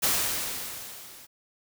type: noise with level ramp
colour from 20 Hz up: white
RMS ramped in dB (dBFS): -23 to -49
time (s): 0.02-1.27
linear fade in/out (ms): 20
effects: none